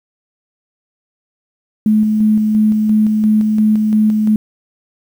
sine tone with tremolo, 214.7 Hz, A3, 42 cents flat, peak -8 dBFS, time 1.86-4.36 s, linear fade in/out 2 ms, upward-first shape square, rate 2.9 Hz, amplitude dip 30%, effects 7-bit

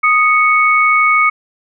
sine tone pair together, 1244.2 / 2217 Hz, D#6 / C#7, 0 / 0 cents, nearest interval minor seventh, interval 1000 cents, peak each -11 dBFS, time 0.03-1.3 s, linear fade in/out 10 ms, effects none

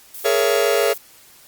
violet noise, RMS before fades -33 dBFS, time 0.14-0.98 s, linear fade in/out 5 ms
45% pulse chord, A# half-diminished seventh, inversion third, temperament just, 419.5 / 466.2 / 559.4 / 671.3 Hz, G#4 / A#4 / C#5 / E5, +17 / 0 / +16 / +31 cents, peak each -20 / -21 / -21 / -23 dBFS, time 0.24-0.94 s, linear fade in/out 20 ms
effects white hiss -48 dBFS RMS until 1.47 s + Opus 48 kbps

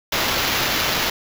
white noise with sample-and-hold, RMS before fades -21 dBFS, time 0.12-1.1 s, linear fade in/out 5 ms, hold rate 8820 Hz, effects none

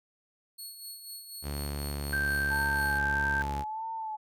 15% pulse tone with tremolo, 4356 Hz, C#8, 31 cents flat, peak -33 dBFS, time 0.58-2.99 s, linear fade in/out 10 ms, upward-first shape sine, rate 4.1 Hz, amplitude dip 55%
sawtooth tone with pitch glide, 71.9 to 70.54 Hz, D2 to C#2, -36 to +31 cents, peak -29 dBFS, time 1.42-3.65 s, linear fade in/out 50 ms, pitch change -33 cents, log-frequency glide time 1.84-2.64 s
sine tone, 1568 Hz, G6, in tune, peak -27 dBFS, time 2.13-3.42 s, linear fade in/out 0 ms
sine tone with vibrato, 876 Hz, A5, 8 cents flat, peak -33 dBFS, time 2.5-4.17 s, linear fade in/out 20 ms, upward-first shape sine, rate 1.6 Hz, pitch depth 49 cents each way
effects none

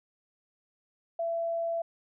sine tone, 670 Hz, E5, 28 cents sharp, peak -28 dBFS, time 1.19-1.82 s, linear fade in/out 5 ms, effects none

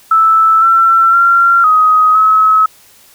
sine tone with pitch steps, 1316 / 1346 / 1376 / 1258 / 1286 Hz, E6 / E6 / F6 / D#6 / E6, -3 / +36 / -26 / +19 / -43 cents, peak -5 dBFS, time 0.11-2.66 s, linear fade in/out 5 ms, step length 510 ms, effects white hiss -44 dBFS RMS until 3.14 s

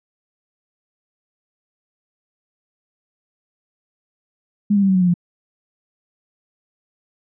sine tone with pitch steps, 205.8 / 200.2 / 194.7 / 189.37 / 184.2 / 179.16 / 174.26 Hz, G#3 / G3 / G3 / F#3 / F#3 / F3 / F3, -16 / +37 / -12 / +40 / -7 / +44 / -4 cents, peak -12 dBFS, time 4.7-5.141 s, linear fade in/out 10 ms, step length 63 ms, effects none

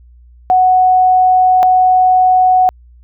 sine tone pair in turn, 740 / 740 Hz, F#5 / F#5, 0 / 0 cents, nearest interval unison, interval 0 cents, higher neither, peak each -6 dBFS, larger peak neither, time 0.5-1.63 / 1.63-2.69 s, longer first, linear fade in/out 0 ms, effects added 60 Hz sine -39 dBFS peak until 3.03 s

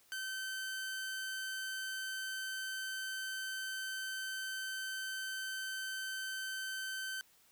sawtooth tone, 1540 Hz, G6, 31 cents flat, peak -35 dBFS, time 0.12-7.21 s, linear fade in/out 0 ms, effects white hiss -67 dBFS RMS until 7.51 s

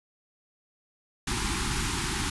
pink band-stop noise, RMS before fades -29 dBFS, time 1.27-2.3 s, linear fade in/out 5 ms, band 400 to 800 Hz, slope 96 dB/octave, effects resampled to 24000 Hz

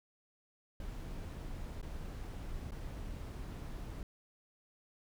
brown noise with dropouts, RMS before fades -43 dBFS, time 0.8-4.03 s, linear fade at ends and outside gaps 2 ms, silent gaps 1.815-1.827 / 2.709-2.719 s, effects none

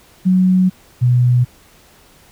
sine tone pair in turn, 185 / 123.47 Hz, F#3 / B2, 0 / 0 cents, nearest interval perfect fifth, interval 700 cents, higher first, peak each -9 dBFS, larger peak neither, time 0.25-0.7 / 1.01-1.45 s, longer first, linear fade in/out 20 ms, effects pink hiss -48 dBFS RMS until 2.31 s

